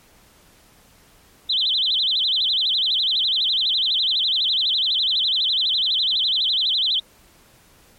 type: tone with vibrato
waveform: sine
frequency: 3520 Hz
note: A7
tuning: in tune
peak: -17 dBFS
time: 1.49-7 s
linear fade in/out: 10 ms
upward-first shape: sine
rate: 12 Hz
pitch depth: 260 cents each way
effects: pink hiss -53 dBFS RMS until 7.98 s + MP3 64 kbps